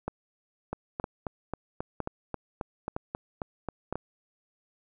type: two click trains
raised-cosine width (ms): 1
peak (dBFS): -17 / -18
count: 5 / 13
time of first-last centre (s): 0.08-3.926 / 0.73-3.956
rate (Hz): 1.04 / 3.72
effects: none